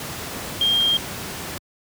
sine tone in noise, 3207 Hz, G7, 39 cents sharp, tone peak -16 dBFS, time 0.61-0.97 s, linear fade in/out 2 ms, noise pink, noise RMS -31 dBFS, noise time 0-1.58 s, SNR +12 dB, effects high-pass 80 Hz 12 dB/octave

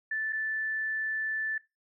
sine tone with dropouts, 1756 Hz, A6, 4 cents flat, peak -29 dBFS, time 0.11-1.58 s, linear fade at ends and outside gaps 5 ms, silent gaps 0.325-0.329 s, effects noise-tail reverb RT60 0.2 s tail -17 dB re dry

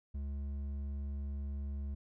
sine tone with hard clipping, 70.4 Hz, C#2, 27 cents sharp, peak -38 dBFS, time 0.14-1.95 s, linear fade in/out 10 ms, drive 6 dB, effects none

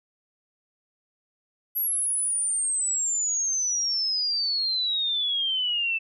sine exponential sweep, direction down, 11740 to 2637 Hz, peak -23 dBFS, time 1.75-5.99 s, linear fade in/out 20 ms, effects none

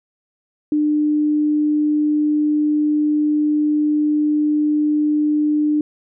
sine tone, 300 Hz, D4, 37 cents sharp, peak -14 dBFS, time 0.72-5.81 s, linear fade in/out 2 ms, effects none

